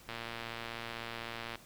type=click train; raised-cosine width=0.3 ms; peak=-24 dBFS; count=171; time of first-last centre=0.09-1.556 s; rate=116 Hz; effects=pink hiss -57 dBFS RMS until 1.65 s